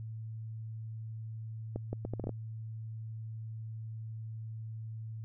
accelerating click train, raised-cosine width 2 ms, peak -23 dBFS, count 8, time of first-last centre 1.76-2.293 s, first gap 170 ms, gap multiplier 0.71, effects added 111 Hz sine -39 dBFS peak until 5.24 s

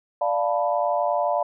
sine chord, B half-diminished seventh, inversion first, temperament equal, 587.3 / 698.5 / 880 / 987.8 Hz, D5 / F5 / A5 / B5, 0 / 0 / 0 / 0 cents, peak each -24 / -24 / -28 / -28 dBFS, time 0.21-1.43 s, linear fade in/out 5 ms, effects none

